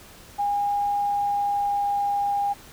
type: tone with pitch glide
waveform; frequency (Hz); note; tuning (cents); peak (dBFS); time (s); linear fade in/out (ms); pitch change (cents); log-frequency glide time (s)
sine; 814 to 808.4; G#5 to G#5; -35 to -47; -21; 0.38-2.54; 20; -12; 0.87-2.43
effects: pink hiss -47 dBFS RMS until 2.72 s